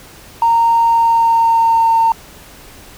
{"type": "tone with pitch glide", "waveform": "triangle", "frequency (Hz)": [924, 909.2], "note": ["A#5", "A#5"], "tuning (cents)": [-16, -43], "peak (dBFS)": -5, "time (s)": [0.42, 2.12], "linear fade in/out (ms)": 2, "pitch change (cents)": -27, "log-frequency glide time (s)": [0.84, 2], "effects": ["tanh soft clip ceiling -6 dBFS", "pink hiss -39 dBFS RMS until 2.97 s"]}